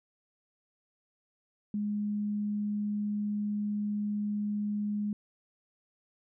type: tone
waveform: sine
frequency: 207.7 Hz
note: G#3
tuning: in tune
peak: -29 dBFS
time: 1.74-5.13 s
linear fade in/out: 2 ms
effects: none